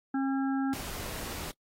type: harmonic tone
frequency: 269.9 Hz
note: C#4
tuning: 46 cents flat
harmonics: 1 / 3 / 5 / 6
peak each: -27 / -37 / -41 / -43 dBFS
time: 0.14-0.74 s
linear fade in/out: 5 ms
type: noise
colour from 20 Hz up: pink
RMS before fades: -39 dBFS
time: 0.73-1.51 s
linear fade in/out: 0 ms
effects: noise-tail reverb RT60 0.1 s tail -25 dB re dry + AAC 48 kbps